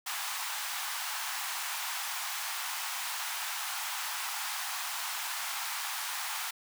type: high-pass noise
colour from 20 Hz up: pink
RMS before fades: -36 dBFS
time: 0.06-6.51 s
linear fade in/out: 10 ms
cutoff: 790 Hz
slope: 48 dB/octave
effects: none